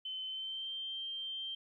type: tone with pitch glide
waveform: sine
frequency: 3061 to 3151 Hz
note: G7 to G7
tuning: -42 to +8 cents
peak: -38 dBFS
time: 0.05-1.55 s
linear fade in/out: 5 ms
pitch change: +50 cents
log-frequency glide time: 0.27-0.72 s
effects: 13-bit